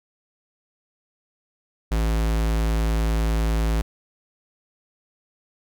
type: tone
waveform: square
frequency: 55 Hz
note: A1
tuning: in tune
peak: -20 dBFS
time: 1.91-3.82 s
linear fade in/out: 10 ms
effects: none